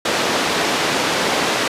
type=band-pass noise; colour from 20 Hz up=pink; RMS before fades=-19 dBFS; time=0.05-1.68 s; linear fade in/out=5 ms; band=280 to 5500 Hz; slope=12 dB/octave; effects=resampled to 32000 Hz